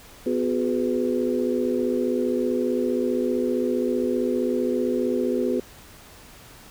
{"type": "harmonic tone with a mistuned harmonic", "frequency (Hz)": 83.4, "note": "E2", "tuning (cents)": 21, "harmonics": [3, 4, 5, 6], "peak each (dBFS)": [-25, -26, -27, -28], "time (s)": [0.26, 5.6], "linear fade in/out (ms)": 5, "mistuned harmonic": 4, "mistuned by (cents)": 140, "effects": ["pink hiss -47 dBFS RMS until 6.7 s"]}